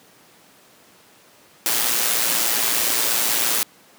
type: noise with amplitude modulation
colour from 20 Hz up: white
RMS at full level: -18 dBFS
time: 1.66-3.63 s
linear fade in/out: 0 ms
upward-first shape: sine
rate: 116 Hz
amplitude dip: 50%
effects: pink hiss -51 dBFS RMS until 3.98 s + high-pass 200 Hz 12 dB/octave